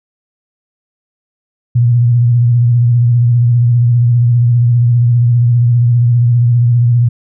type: tone with vibrato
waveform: sine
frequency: 120 Hz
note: B2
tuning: 49 cents flat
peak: -6 dBFS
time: 1.75-7.09 s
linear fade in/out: 10 ms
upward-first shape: sine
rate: 15 Hz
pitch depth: 45 cents each way
effects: none